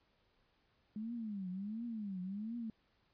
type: tone with vibrato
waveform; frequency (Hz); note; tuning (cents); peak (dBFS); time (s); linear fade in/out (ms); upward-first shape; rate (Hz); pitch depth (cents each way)
sine; 207.7; G#3; 0; -39; 0.96-2.7; 2; triangle; 1.4; 260
effects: pink hiss -75 dBFS RMS until 3.13 s + resampled to 11025 Hz